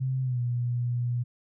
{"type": "tone with pitch glide", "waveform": "sine", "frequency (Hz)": [130.81, 121.35], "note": ["C3", "B2"], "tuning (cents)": [0, -30], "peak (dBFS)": -25, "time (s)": [0, 1.24], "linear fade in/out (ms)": 20, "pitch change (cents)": -130, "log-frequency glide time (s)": [0.22, 0.4], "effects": []}